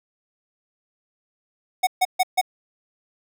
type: tone bursts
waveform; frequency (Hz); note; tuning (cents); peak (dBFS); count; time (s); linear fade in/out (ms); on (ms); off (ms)
square; 740; F#5; 0; -16; 4; 1.83-2.414; 10; 41; 140
effects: none